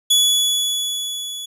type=tone with level ramp; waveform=sawtooth; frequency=3403 Hz; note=G#7; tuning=41 cents sharp; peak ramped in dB=-8 to -25 dBFS; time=0.1-1.46 s; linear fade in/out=10 ms; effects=resampled to 32000 Hz